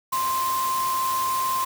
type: tone in noise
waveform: sine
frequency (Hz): 1046.5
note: C6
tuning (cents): 0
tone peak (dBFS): -22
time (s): 0.12-1.65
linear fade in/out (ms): 10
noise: white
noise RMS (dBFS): -32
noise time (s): 0.12-1.65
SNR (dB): +7
effects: none